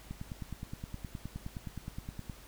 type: click train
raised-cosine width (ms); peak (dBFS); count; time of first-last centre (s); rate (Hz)
5; -27; 22; 0.11-2.297; 9.6
effects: added 50 Hz sine -55 dBFS peak until 2.47 s + pink hiss -55 dBFS RMS until 2.47 s